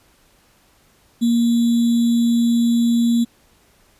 sine tone with sample-and-hold, 234.2 Hz, A#3, 8 cents sharp, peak -13 dBFS, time 1.21-3.25 s, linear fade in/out 20 ms, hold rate 3675 Hz, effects pink hiss -56 dBFS RMS until 3.99 s + resampled to 32000 Hz

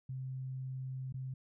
sine tone with dropouts, 130.81 Hz, C3, in tune, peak -38 dBFS, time 0.09-1.34 s, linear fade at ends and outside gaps 5 ms, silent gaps 1.125-1.141 s, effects none

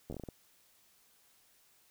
slowing click train, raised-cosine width 2 ms, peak -29 dBFS, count 8, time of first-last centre 0.1-0.288 s, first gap 11 ms, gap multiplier 1.29, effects white hiss -67 dBFS RMS until 1.9 s

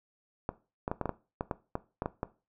clicks, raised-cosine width 1 ms, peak -17 dBFS, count 12, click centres 0.491 / 0.879 / 0.915 / 1.013 / 1.057 / 1.093 / 1.409 / 1.512 / 1.754 / 2.021 / 2.059 / 2.231 s, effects noise-tail reverb RT60 0.3 s tail -17 dB re dry

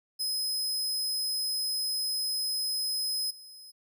sawtooth tone with level steps, 5080 Hz, D#8, 35 cents sharp, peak -26 / -44 dBFS, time 0.19-3.72 s, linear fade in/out 20 ms, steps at 3.3 s, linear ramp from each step 10 ms, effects none

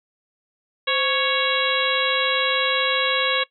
harmonic tone with a mistuned harmonic, 554.4 Hz, C#5, in tune, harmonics 1 / 2 / 3 / 4 / 5 / 6 / 7, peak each -26 / -26 / -26 / -26 / -26 / -26 / -26 dBFS, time 0.87-3.44 s, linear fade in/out 10 ms, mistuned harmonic 1, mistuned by -110 cents, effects noise-tail reverb RT60 0.1 s tail -20 dB re dry

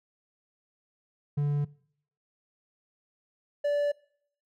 triangle tone pair in turn, 145.1 / 580.4 Hz, D3 / D5, -21 / -21 cents, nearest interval 2 octaves, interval 2400 cents, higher second, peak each -22 dBFS, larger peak neither, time 1.37-1.65 / 3.64-3.92 s, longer neither, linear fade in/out 10 ms, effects noise-tail reverb RT60 0.6 s tail -22 dB re dry

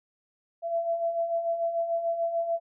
sine beating tone pair, 667 / 673.8 Hz, E5 / E5, +20 / +38 cents, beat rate 6.8 Hz, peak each -34 / -26 dBFS, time 0.62-2.6 s, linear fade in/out 50 ms, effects none

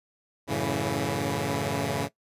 10% pulse chord, F# minor seventh, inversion none, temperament equal with one note detuned, 92.5 / 110 / 140.61 / 164.81 Hz, F#2 / A2 / C#3 / E3, 0 / 0 / +25 / 0 cents, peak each -26 / -24 / -21 / -25 dBFS, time 0.47-2.09 s, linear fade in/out 50 ms, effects noise-tail reverb RT60 0.1 s tail -18 dB re dry + resampled to 32000 Hz

